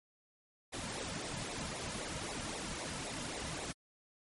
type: noise with flanger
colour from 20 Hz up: pink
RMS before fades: -41 dBFS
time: 0.72-3.73 s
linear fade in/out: 20 ms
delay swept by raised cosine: 0.63 to 2.73 ms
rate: 3.8 Hz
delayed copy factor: -0.7
effects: MP3 48 kbps

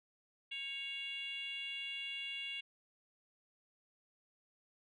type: tone with frequency modulation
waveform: sine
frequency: 2794 Hz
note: F7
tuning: in tune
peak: -39 dBFS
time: 0.51-2.61 s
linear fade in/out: 10 ms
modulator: 583 Hz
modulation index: 0.97
effects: tanh soft clip ceiling -35 dBFS

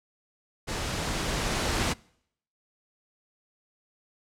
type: noise with level ramp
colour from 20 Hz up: pink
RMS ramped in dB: -32 to -26 dBFS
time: 0.67-1.94 s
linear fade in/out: 20 ms
effects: noise-tail reverb RT60 0.7 s tail -25 dB re dry + low-pass 8000 Hz 12 dB/octave

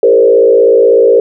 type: tone with frequency modulation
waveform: sine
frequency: 466.2 Hz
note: A#4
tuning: in tune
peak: -3 dBFS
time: 0.03-1.2 s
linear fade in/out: 2 ms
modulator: 56.3 Hz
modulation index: 1.2
effects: none

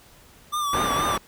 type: tone with vibrato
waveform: square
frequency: 1174.7 Hz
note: D6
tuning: in tune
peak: -24 dBFS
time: 0.52-1.18 s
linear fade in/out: 20 ms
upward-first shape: triangle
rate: 4.2 Hz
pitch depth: 66 cents each way
type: low-pass noise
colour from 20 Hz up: white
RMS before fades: -27 dBFS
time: 0.73-1.18 s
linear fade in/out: 5 ms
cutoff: 1200 Hz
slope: 12 dB/octave
effects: pink hiss -52 dBFS RMS until 1.27 s

